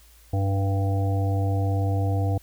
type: harmonic tone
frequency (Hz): 98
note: G2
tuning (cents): 0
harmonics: 1 / 3 / 5 / 7 / 8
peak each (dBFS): -21 / -32 / -34 / -34 / -37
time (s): 0.33-2.38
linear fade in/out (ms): 5
effects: added 56 Hz sine -52 dBFS peak until 2.42 s + white hiss -56 dBFS RMS until 2.42 s